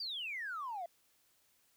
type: exponential sweep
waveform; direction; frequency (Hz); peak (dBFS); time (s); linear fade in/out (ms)
triangle; down; 4837 to 659.3; -35; 0-0.86; 5
effects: tanh soft clip ceiling -36 dBFS + white hiss -72 dBFS RMS until 1.76 s